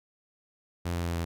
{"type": "tone with pitch steps", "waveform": "sawtooth", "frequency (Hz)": [86.8, 85.95, 85.11, 84.28], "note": ["F2", "F2", "F2", "E2"], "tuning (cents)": [-10, -27, -44, 39], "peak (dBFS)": -25, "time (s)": [0.85, 1.25], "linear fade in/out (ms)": 10, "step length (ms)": 100, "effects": []}